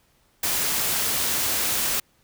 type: noise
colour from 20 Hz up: white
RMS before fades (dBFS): -24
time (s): 0.43-2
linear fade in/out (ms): 5
effects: pink hiss -63 dBFS RMS until 2.23 s